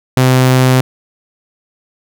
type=tone; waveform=sawtooth; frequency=128.8 Hz; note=C3; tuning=27 cents flat; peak=-3 dBFS; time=0.17-0.81 s; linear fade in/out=2 ms; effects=none